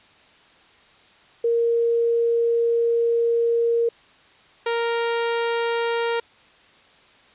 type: tone pair in turn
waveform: sine / sawtooth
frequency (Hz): 466.2 / 466.2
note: A#4 / A#4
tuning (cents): 0 / 0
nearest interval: unison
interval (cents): 0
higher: neither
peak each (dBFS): -17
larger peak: neither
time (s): 1.44-3.89 / 4.66-6.2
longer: first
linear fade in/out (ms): 5
effects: white hiss -53 dBFS RMS until 7.34 s + resampled to 8000 Hz